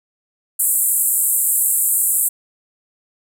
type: band-pass noise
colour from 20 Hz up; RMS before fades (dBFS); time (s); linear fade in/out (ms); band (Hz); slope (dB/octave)
pink; -17; 0.59-2.29; 10; 7700 to 15000; 96
effects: none